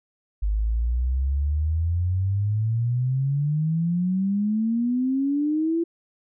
sine exponential sweep, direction up, 50.2 to 340.1 Hz, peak -20 dBFS, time 0.42-5.84 s, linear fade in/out 10 ms, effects none

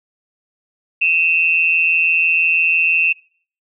sine tone pair together, 2544 / 2710 Hz, D#7 / E7, +38 / +47 cents, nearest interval minor second, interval 109 cents, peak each -15 dBFS, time 1.01-3.13 s, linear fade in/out 10 ms, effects noise-tail reverb RT60 0.5 s tail -24 dB re dry

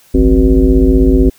sine tone with frequency modulation, 155.56 Hz, D#3, in tune, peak -5 dBFS, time 0.14-1.3 s, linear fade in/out 10 ms, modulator 109 Hz, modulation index 2.2, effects white hiss -47 dBFS RMS until 1.38 s

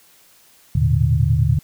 sine tone cluster, 79.6 / 110.4 / 120.9 / 147.6 Hz, D#2 / A2 / B2 / D3, +40 / +6 / -36 / +9 cents, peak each -19 dBFS, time 0.75-1.59 s, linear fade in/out 5 ms, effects white hiss -52 dBFS RMS until 1.63 s

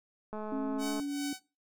click train, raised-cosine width 1 ms, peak -27 dBFS, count 144, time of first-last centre 0.33-0.998 s, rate 214 Hz
sine tone with pitch glide, 271.4 to 284.4 Hz, C#4 to C#4, -36 to +45 cents, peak -32 dBFS, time 0.52-1.33 s, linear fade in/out 2 ms, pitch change +81 cents, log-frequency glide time 0.79-0.91 s
5% pulse tone with tremolo, 754 Hz, F#5, 32 cents sharp, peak -26 dBFS, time 0.78-1.4 s, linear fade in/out 50 ms, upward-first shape triangle, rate 2.6 Hz, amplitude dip 85%
effects noise-tail reverb RT60 0.3 s tail -22 dB re dry

